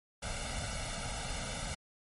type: noise with comb filter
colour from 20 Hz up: pink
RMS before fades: -38 dBFS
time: 0.22-1.75 s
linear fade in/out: 10 ms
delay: 1.4 ms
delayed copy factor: +0.95
effects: MP3 48 kbps